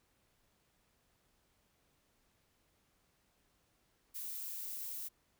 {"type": "noise", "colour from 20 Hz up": "violet", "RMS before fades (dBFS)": -43, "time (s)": [4.14, 5.09], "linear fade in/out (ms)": 20, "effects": ["pink hiss -75 dBFS RMS until 5.39 s"]}